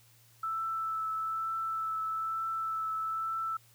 sine tone with vibrato, 1318.5 Hz, E6, in tune, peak -31 dBFS, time 0.43-3.57 s, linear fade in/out 5 ms, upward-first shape triangle, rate 1.1 Hz, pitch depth 15 cents each way, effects added 116 Hz sine -63 dBFS peak until 3.74 s + white hiss -63 dBFS RMS until 3.74 s

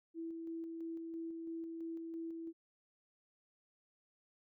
sine tone with tremolo, 329.6 Hz, E4, in tune, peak -40 dBFS, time 0.14-2.53 s, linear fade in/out 50 ms, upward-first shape square, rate 3 Hz, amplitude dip 25%, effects none

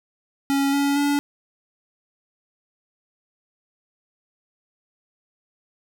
square tone with pitch steps, 277.2 / 281.7 / 286.3 Hz, C#4 / C#4 / D4, 0 / +28 / -44 cents, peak -19 dBFS, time 0.5-1.19 s, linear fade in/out 0 ms, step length 230 ms, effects none

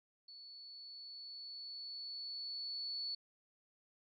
sine tone with level ramp, 4435 Hz, C#8, in tune, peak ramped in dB -52 to -38 dBFS, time 0.28-3.15 s, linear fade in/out 5 ms, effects none

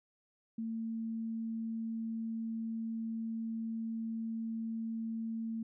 sine tone, 225.5 Hz, A3, 43 cents sharp, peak -35 dBFS, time 0.58-5.63 s, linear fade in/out 5 ms, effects none

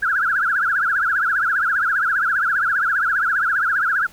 sine tone with vibrato, 1480 Hz, F#6, in tune, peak -16 dBFS, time 0.02-4.07 s, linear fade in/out 10 ms, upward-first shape triangle, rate 15 Hz, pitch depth 240 cents each way, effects pink hiss -47 dBFS RMS until 4.12 s

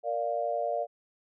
sine chord, Bb major, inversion none, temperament equal, 466.2 / 587.3 / 698.5 Hz, Bb4 / D5 / F5, 0 / 0 / 0 cents, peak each -35 / -31 / -31 dBFS, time 0.03-0.87 s, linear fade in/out 50 ms, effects none

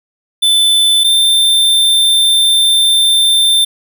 square tone pair in turn, 3520 / 3575 Hz, A7 / A7, 0 / +27 cents, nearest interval unison, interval 27 cents, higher second, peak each -8 dBFS, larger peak neither, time 0.42-1.04 / 1.04-3.65 s, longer second, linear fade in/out 10 ms, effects none

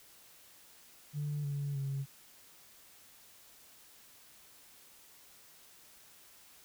sine tone with pitch steps, 146.83 / 142.07 / 137.47 Hz, D3 / C#3 / C#3, 0 / +43 / -14 cents, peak -32 dBFS, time 1.13-2.06 s, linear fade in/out 50 ms, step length 310 ms, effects tanh soft clip ceiling -30 dBFS + white hiss -59 dBFS RMS until 6.64 s

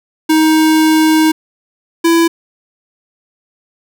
square tone pair in turn, 314.7 / 333.4 Hz, D#4 / E4, +20 / +20 cents, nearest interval minor second, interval 100 cents, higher second, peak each -8 dBFS, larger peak neither, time 0.29-1.32 / 2.04-2.28 s, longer first, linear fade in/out 10 ms, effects none

